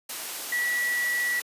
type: tone in noise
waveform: sine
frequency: 1944 Hz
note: B6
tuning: 28 cents flat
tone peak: -24 dBFS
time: 0.52-1.4 s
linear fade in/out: 5 ms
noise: white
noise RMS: -34 dBFS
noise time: 0.09-1.42 s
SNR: +7 dB
effects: high-pass 300 Hz 12 dB/octave + resampled to 32000 Hz